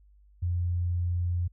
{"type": "tone", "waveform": "sine", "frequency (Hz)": 87.7, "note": "F2", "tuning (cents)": 8, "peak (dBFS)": -25, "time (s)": [0.42, 1.48], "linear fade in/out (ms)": 10, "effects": ["added 50 Hz sine -55 dBFS peak until 1.52 s"]}